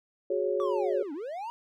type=chord; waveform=sine; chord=F# suspended second; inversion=none; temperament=equal with one note detuned; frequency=367.7 / 415.3 / 554.4 Hz; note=F#4 / G#4 / C#5; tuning=-11 / 0 / 0 cents; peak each=-30 dBFS; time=0.3-1.03 s; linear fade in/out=5 ms
type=linear two-way sweep; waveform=triangle; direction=down then up; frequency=1174.7 to 268.5 to 966 Hz; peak=-32 dBFS; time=0.6-1.5 s; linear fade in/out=0 ms; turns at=1.13 s
effects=none

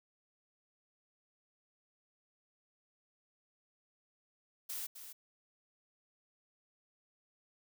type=noise with echo; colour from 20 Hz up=blue; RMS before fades=-41 dBFS; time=4.69-4.87 s; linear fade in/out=10 ms; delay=260 ms; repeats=1; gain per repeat=-9 dB; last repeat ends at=5.13 s; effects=none

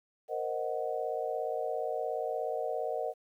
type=chord; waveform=sine; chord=C half-diminished seventh; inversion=third; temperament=equal; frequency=466.2 / 523.3 / 622.3 / 740 Hz; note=Bb4 / C5 / Eb5 / Gb5; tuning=0 / 0 / 0 / 0 cents; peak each=-36 / -38 / -36 / -37 dBFS; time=0.28-3.14 s; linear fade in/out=50 ms; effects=11-bit

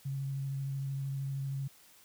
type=tone with vibrato; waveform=sine; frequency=136.8 Hz; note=C#3; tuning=23 cents flat; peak=-33 dBFS; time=0.05-1.68 s; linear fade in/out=10 ms; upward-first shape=sine; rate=13 Hz; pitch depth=15 cents each way; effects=white hiss -60 dBFS RMS until 2.04 s

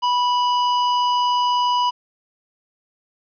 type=tone; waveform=square; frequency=983 Hz; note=B5; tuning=8 cents flat; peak=-17 dBFS; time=0.02-1.91 s; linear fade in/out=20 ms; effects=resampled to 11025 Hz + 9-bit

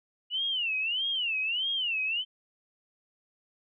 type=tone with vibrato; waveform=sine; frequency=2870 Hz; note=F7; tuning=47 cents sharp; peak=-27 dBFS; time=0.3-2.25 s; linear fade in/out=50 ms; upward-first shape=sine; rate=1.6 Hz; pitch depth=220 cents each way; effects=none

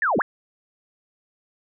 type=linear two-way sweep; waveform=sine; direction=down then up; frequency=1857 to 164.81 to 1857 Hz; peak=-18 dBFS; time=0.02-0.22 s; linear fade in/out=2 ms; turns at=0.18 s; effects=none

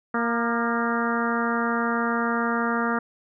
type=harmonic tone with a mistuned harmonic; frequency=233.1 Hz; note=A#3; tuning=in tune; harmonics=1 / 2 / 3 / 4 / 5 / 6 / 7 / 8; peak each=-26 / -30 / -32 / -32 / -29 / -29 / -34 / -36 dBFS; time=0.14-2.99 s; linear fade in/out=5 ms; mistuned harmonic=5; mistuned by=+39 cents; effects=none

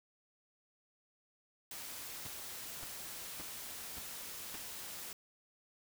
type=noise; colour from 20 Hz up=white; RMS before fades=-46 dBFS; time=1.71-5.13 s; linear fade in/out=2 ms
type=noise bursts; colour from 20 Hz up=pink; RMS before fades=-46 dBFS; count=5; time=2.25-4.56 s; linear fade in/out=5 ms; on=22 ms; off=550 ms
effects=none

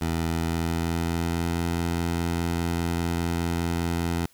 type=tone with pitch glide; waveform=15% pulse; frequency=82.41 to 84.92 Hz; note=E2 to F2; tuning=0 to -48 cents; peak=-18 dBFS; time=0.01-4.26 s; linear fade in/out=5 ms; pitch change=+52 cents; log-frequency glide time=0.27-1.61 s; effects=white hiss -59 dBFS RMS until 4.33 s

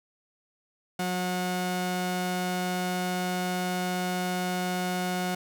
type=tone pair together; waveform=sawtooth; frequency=181.5 / 363 Hz; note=F#3 / F#4; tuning=-33 / -33 cents; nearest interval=octave; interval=1200 cents; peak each=-25 dBFS; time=0.99-5.35 s; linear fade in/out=5 ms; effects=none

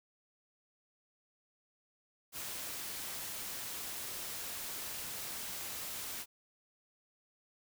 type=noise; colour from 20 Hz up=white; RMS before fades=-42 dBFS; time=2.32-6.26 s; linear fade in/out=50 ms; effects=none

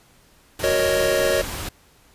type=noise; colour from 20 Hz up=pink; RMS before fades=-30 dBFS; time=0.59-1.69 s; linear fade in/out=5 ms
type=chord; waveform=square; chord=D# minor seventh; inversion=first; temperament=equal; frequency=370 / 466.2 / 554.4 / 622.3 Hz; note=F#4 / A#4 / C#5 / D#5; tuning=0 / 0 / 0 / 0 cents; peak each=-27 / -26 / -22 / -24 dBFS; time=0.63-1.42 s; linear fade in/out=10 ms
effects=pink hiss -55 dBFS RMS until 2.14 s + resampled to 32000 Hz

